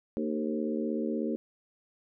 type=harmonic tone with a mistuned harmonic; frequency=76.3 Hz; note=D#2; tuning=33 cents flat; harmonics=3 / 4 / 5 / 6 / 7; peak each=-32 / -34 / -36 / -38 / -39 dBFS; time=0.17-1.36 s; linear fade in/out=0 ms; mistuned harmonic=5; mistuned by=+30 cents; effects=none